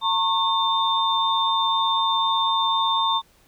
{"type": "tone cluster", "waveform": "sine", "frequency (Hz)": [908, 1090, 3602], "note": ["A#5", "C#6", "A7"], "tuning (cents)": [-46, -29, 40], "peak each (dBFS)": -23, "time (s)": [0.01, 3.22], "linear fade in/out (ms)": 50, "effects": ["pink hiss -58 dBFS RMS until 3.47 s"]}